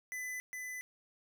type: tone with echo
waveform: square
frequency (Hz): 2006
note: B6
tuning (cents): +26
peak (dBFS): -39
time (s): 0.12-0.4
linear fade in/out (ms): 0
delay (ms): 410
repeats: 1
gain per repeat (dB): -2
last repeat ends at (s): 0.81
effects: none